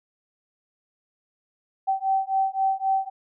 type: beating tone pair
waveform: sine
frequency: 770 / 773.8 Hz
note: G5 / G5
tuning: -31 / -23 cents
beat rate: 3.8 Hz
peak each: -24 / -24 dBFS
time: 1.87-3.1 s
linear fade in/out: 20 ms
effects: none